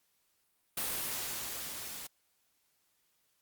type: noise with level ramp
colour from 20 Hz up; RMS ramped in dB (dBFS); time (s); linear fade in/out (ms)
white; -34 to -44; 0.77-2.07; 5
effects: white hiss -75 dBFS RMS until 3.41 s + Opus 48 kbps